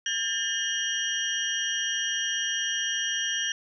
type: tone cluster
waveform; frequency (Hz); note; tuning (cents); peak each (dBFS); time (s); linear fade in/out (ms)
sine; 1612 / 1797 / 2877 / 3188 / 5770; G6 / A6 / F#7 / G7 / F#8; +48 / +36 / -49 / +28 / -44; -34 / -33 / -33 / -31 / -32; 0.06-3.52; 2
effects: none

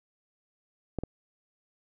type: clicks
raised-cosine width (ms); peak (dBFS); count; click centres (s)
2; -17 / -20; 2; 0.987 / 1.036
effects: none

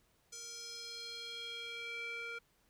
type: tone with band-pass filter sweep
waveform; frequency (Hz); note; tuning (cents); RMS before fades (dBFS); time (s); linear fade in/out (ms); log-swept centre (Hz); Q
square; 466.2; A#4; 0; -45; 0.32-2.39; 10; 6500 to 1900; 3.5
effects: pink hiss -73 dBFS RMS until 2.69 s

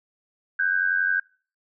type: tone pair together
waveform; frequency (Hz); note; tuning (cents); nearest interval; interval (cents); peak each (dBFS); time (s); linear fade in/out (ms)
sine; 1515.7 / 1607; F#6 / G6; +41 / +43; minor second; 102; -23; 0.59-1.2; 5
effects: noise-tail reverb RT60 0.4 s tail -24 dB re dry

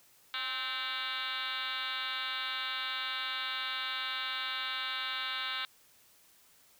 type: tone with frequency modulation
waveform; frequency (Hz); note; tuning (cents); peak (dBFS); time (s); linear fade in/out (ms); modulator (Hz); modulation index
sine; 2561; D#7; +49; -33; 0.34-5.65; 0; 252; 5.7
effects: white hiss -63 dBFS RMS until 6.79 s

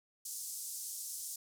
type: band-pass noise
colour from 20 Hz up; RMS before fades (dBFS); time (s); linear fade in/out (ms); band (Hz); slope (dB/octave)
white; -43; 0.25-1.36; 5; 5600 to 12000; 24
effects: none

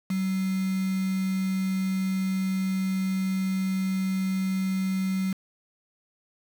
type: tone with quantisation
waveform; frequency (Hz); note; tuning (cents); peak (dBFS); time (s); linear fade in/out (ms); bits
sine; 189.6; F#3; +43; -24; 0.1-5.33; 5; 6
effects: none

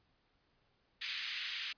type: band-pass noise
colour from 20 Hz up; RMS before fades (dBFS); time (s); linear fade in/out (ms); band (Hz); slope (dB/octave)
white; -41; 1.01-1.73; 10; 1800 to 4100; 24
effects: pink hiss -75 dBFS RMS until 1.77 s + resampled to 11025 Hz

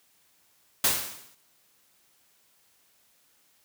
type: noise with exponential decay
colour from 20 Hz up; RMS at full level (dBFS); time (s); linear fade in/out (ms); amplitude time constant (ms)
white; -20; 0.84-1.35; 5; 110
effects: white hiss -65 dBFS RMS until 3.64 s + high-pass 60 Hz 12 dB/octave

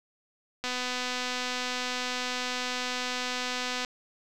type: click train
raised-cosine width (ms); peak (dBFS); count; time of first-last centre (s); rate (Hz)
0.2; -15; 803; 0.64-3.848; 250
effects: none

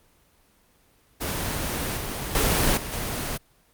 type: noise with level steps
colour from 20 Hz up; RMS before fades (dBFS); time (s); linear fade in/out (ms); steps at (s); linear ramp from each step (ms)
pink; -28 / -31 / -21 / -33 / -29; 1.2-3.38; 20; 1.97 / 2.35 / 2.77 / 2.92; 2
effects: pink hiss -61 dBFS RMS until 3.73 s + Opus 24 kbps

